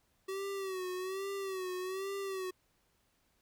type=tone with vibrato; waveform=square; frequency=380 Hz; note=F#4; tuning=46 cents sharp; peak=-37 dBFS; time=0.28-2.51 s; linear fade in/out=10 ms; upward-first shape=sine; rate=1.2 Hz; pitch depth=71 cents each way; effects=pink hiss -74 dBFS RMS until 3.41 s